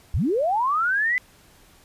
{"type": "linear sweep", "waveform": "sine", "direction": "up", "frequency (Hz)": [46.25, 2037], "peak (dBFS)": -19, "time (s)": [0.14, 1.18], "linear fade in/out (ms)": 0, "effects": ["pink hiss -54 dBFS RMS until 1.84 s", "resampled to 32000 Hz"]}